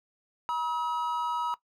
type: tone pair together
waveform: triangle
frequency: 961.5 / 1280 Hz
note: B5 / D#6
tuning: -47 / +49 cents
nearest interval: perfect fourth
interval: 496 cents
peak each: -27 / -31 dBFS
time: 0.49-1.54 s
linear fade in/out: 0 ms
effects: noise-tail reverb RT60 0.1 s tail -17 dB re dry